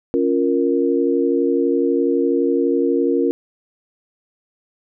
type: chord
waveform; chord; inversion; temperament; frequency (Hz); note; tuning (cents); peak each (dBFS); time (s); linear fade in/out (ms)
sine; Bb minor; first; equal; 277.2 / 349.2 / 466.2; Db4 / F4 / Bb4; 0 / 0 / 0; -19; 0.14-3.31; 0
effects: none